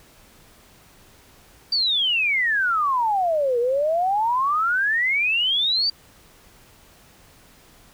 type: exponential two-way sweep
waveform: sine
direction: down then up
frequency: 4704 to 466.2 to 4704 Hz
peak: -18 dBFS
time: 1.72-5.9 s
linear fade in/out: 5 ms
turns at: 3.59 s
effects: pink hiss -52 dBFS RMS until 7.93 s